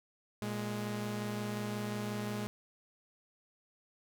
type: tone pair together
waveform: sawtooth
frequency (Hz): 116.81 / 208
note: A#2 / G#3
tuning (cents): +4 / +3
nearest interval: minor seventh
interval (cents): 999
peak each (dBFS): -36 / -33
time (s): 0.42-2.47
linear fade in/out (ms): 0
effects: none